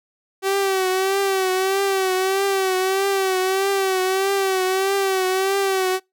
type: tone with vibrato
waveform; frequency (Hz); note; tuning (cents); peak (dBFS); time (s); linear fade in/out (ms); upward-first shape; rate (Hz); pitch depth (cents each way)
sawtooth; 383.1; G4; -40; -14; 0.42-6; 50; triangle; 1.6; 63
effects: noise-tail reverb RT60 0.2 s tail -26 dB re dry